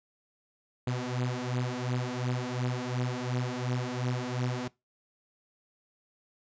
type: beating tone pair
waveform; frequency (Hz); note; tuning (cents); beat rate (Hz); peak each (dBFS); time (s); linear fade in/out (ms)
sawtooth; 123.3 / 126.1; B2 / B2; -2 / +36; 2.8; -29; 0.87-4.68; 5
effects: noise-tail reverb RT60 0.2 s tail -21 dB re dry + resampled to 16000 Hz